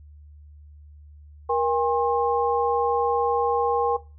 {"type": "tone cluster", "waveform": "sine", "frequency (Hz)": [474, 807, 1069], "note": ["A#4", "G#5", "C6"], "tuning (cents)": [29, -50, 37], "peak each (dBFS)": [-23, -24, -26], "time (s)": [1.49, 3.97], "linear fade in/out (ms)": 10, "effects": ["noise-tail reverb RT60 0.3 s tail -18 dB re dry", "added 74 Hz sine -44 dBFS peak until 4.18 s"]}